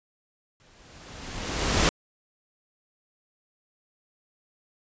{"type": "noise with exponential growth", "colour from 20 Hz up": "pink", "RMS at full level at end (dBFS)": -19, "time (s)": [0.6, 1.89], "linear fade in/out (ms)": 0, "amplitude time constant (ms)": 280, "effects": ["resampled to 16000 Hz"]}